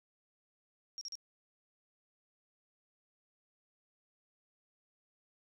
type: tone bursts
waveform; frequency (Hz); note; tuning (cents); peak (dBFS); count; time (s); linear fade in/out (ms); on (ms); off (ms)
sine; 5588; F8; 0; -40; 3; 0.98-1.154; 0; 32; 39
effects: none